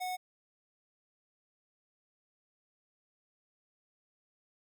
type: tone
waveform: square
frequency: 734 Hz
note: F#5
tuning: 14 cents flat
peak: -35 dBFS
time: 0-0.17 s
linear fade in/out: 20 ms
effects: none